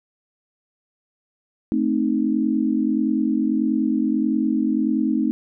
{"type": "chord", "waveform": "sine", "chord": "A diminished", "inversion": "none", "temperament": "equal", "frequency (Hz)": [220, 261.6, 311.1], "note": ["A3", "C4", "Eb4"], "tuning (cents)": [0, 0, 0], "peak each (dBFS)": -22, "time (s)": [1.72, 5.31], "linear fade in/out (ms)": 0, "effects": []}